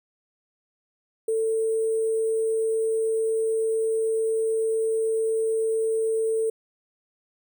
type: tone with sample-and-hold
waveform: sine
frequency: 445.5 Hz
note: A4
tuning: 22 cents sharp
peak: -21 dBFS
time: 1.28-6.5 s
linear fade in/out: 5 ms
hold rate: 8820 Hz
effects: none